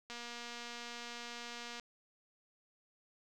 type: click train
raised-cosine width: 0.2 ms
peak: -29 dBFS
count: 405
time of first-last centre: 0.1-1.797 s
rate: 238 Hz
effects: none